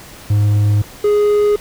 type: tone pair in turn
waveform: triangle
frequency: 103.83 / 415.3 Hz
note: G#2 / G#4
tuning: 0 / 0 cents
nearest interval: 2 octaves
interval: 2400 cents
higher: second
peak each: -8 dBFS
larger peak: neither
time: 0.3-0.82 / 1.04-1.56 s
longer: neither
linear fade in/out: 5 ms
effects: pink hiss -37 dBFS RMS until 1.6 s